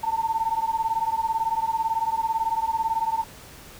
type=beating tone pair; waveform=sine; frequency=890 / 908 Hz; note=A5 / A#5; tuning=+20 / -46 cents; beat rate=18 Hz; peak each=-25 dBFS; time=0.03-3.24 s; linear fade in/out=10 ms; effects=pink hiss -45 dBFS RMS until 3.79 s